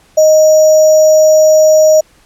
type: tone with sample-and-hold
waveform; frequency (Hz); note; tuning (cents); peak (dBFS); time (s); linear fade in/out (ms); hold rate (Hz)
sine; 622.3; D#5; 0; -3; 0.17-2.01; 10; 6300
effects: pink hiss -48 dBFS RMS until 2.25 s + low-pass 11000 Hz 12 dB/octave